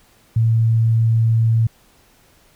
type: tone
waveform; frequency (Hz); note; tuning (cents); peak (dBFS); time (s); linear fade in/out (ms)
sine; 113.4; A#2; -47; -12; 0.36-1.67; 5
effects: pink hiss -54 dBFS RMS until 2.55 s